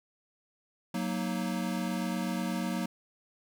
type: chord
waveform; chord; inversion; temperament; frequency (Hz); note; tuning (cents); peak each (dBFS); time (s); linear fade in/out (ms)
square; D# minor; first; equal with one note detuned; 185 / 233.1 / 312; F#3 / A#3 / D#4; 0 / 0 / +5; -34 / -35 / -39; 0.94-2.86; 5
effects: none